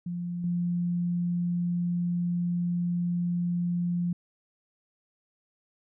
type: tone with level steps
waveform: sine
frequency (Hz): 174.61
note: F3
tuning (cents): 0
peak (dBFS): -30 / -25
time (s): 0.06-4.13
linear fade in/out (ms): 5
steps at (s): 0.44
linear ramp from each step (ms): 2
effects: none